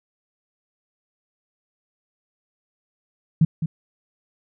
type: tone with echo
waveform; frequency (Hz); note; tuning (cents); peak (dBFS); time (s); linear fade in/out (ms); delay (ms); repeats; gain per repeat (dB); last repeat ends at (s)
sine; 160; D#3; +49; -11; 3.41-3.45; 5; 210; 1; -9; 3.66
effects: none